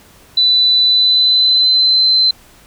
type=tone with pitch glide; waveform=sine; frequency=3987 to 4075 Hz; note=B7 to C8; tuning=+16 to -47 cents; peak=-8 dBFS; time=0.37-2.31 s; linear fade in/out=5 ms; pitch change=+37 cents; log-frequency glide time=0.84-2.04 s; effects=pink hiss -45 dBFS RMS until 2.66 s